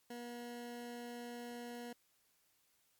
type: tone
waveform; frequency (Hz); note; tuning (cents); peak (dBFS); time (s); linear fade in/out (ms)
20% pulse; 239.8; A#3; +49; -40; 0.1-1.93; 5
effects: white hiss -75 dBFS RMS until 2.99 s + MP3 96 kbps